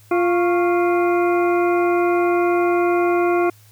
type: harmonic tone with a mistuned harmonic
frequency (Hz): 349.1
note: F4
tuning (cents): -1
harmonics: 1 / 2 / 3 / 4 / 6 / 7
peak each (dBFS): -16 / -22 / -26 / -28 / -32 / -33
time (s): 0.11-3.5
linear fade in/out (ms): 5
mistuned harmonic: 3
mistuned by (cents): +84
effects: added 106 Hz sine -48 dBFS peak until 3.71 s + white hiss -53 dBFS RMS until 3.71 s